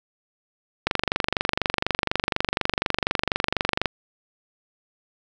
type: click train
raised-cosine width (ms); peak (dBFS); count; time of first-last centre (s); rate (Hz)
0.3; -4; 73; 0.87-3.858; 24.1
effects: none